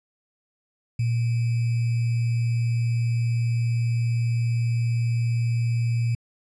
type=tone with sample-and-hold; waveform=sine; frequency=117.5 Hz; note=A#2; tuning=14 cents sharp; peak=-20 dBFS; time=0.99-6.15 s; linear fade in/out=5 ms; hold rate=2450 Hz; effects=resampled to 22050 Hz